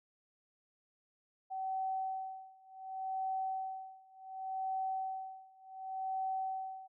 sine tone with tremolo, 762 Hz, G5, 49 cents flat, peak -33 dBFS, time 1.5-6.88 s, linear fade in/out 20 ms, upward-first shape sine, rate 0.68 Hz, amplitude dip 95%, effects none

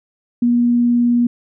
sine tone with vibrato, 240 Hz, B3, 49 cents flat, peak -11 dBFS, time 0.42-1.27 s, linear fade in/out 5 ms, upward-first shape triangle, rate 19 Hz, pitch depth 8 cents each way, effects none

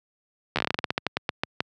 slowing click train, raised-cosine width 0.3 ms, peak -7 dBFS, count 18, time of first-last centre 0.56-1.605 s, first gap 12 ms, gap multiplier 1.18, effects high-pass 100 Hz 12 dB/octave

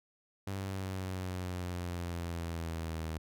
sawtooth exponential sweep, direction down, 98 to 79.4 Hz, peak -32 dBFS, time 0.47-3.18 s, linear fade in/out 5 ms, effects none

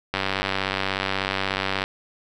click train, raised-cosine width 0.3 ms, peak -7 dBFS, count 165, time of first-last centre 0.14-1.839 s, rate 96.5 Hz, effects none

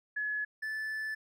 sine / triangle tone pair in turn, 1701 / 1746.8 Hz, G#6 / A6, +41 / -13 cents, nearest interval unison, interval 46 cents, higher second, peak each -31 / -32 dBFS, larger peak first, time 0.16-0.45 / 0.62-1.15 s, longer second, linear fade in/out 10 ms, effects none

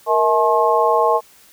harmonic tone with a mistuned harmonic, 214.6 Hz, A3, 43 cents flat, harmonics 2 / 3 / 4 / 5, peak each -18 / -18 / -18 / -18 dBFS, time 0.06-1.21 s, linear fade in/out 50 ms, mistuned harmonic 2, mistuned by +150 cents, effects white hiss -49 dBFS RMS until 1.52 s

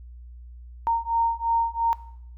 sine beating tone pair, 921 / 923.9 Hz, A#5 / A#5, -21 / -16 cents, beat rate 2.9 Hz, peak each -25 dBFS, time 0.87-1.93 s, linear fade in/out 0 ms, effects noise-tail reverb RT60 0.7 s tail -18 dB re dry + added 60 Hz sine -40 dBFS peak until 2.37 s

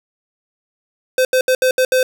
square tone bursts at uneven times, 514 Hz, C5, 31 cents flat, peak -12 dBFS, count 6, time 1.18-1.25 / 1.33-1.41 / 1.48-1.55 / 1.62-1.71 / 1.78-1.85 / 1.92-2.03 s, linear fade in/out 2 ms, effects 9-bit

